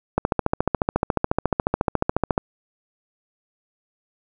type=click train; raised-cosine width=1 ms; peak=-4 dBFS; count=32; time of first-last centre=0.18-2.379 s; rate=14.1 Hz; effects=none